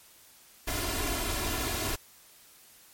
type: noise with comb filter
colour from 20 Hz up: pink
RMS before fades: -31 dBFS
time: 0.67-1.96 s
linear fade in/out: 10 ms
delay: 2.9 ms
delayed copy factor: +0.75
effects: white hiss -56 dBFS RMS until 2.93 s + MP3 64 kbps